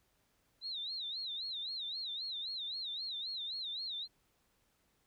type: tone with vibrato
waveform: sine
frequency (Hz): 3909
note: B7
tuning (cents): -19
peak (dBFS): -38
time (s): 0.61-4.08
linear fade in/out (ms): 50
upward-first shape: sine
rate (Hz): 3.8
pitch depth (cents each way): 170
effects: pink hiss -75 dBFS RMS until 5.06 s